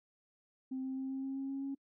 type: tone with pitch steps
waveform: sine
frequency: 261.6 / 263.4 / 265.3 / 267.1 / 269 / 270.8 / 272.7 / 274.6 Hz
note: C4 / C4 / C4 / C4 / C4 / C#4 / C#4 / C#4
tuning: 0 / +12 / +24 / +36 / +48 / -40 / -28 / -16 cents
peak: -35 dBFS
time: 0.71-1.75 s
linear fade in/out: 10 ms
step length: 130 ms
effects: noise-tail reverb RT60 0.1 s tail -26 dB re dry + tanh soft clip ceiling -32 dBFS